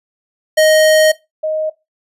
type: tone pair in turn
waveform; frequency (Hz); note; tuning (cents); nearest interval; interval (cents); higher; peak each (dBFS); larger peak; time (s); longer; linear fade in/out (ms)
square / sine; 624 / 624; D#5 / D#5; +5 / +5; unison; 0; neither; -8 / -15; first; 0.57-1.12 / 1.43-1.7; first; 10
effects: noise-tail reverb RT60 0.2 s tail -18 dB re dry + resampled to 32000 Hz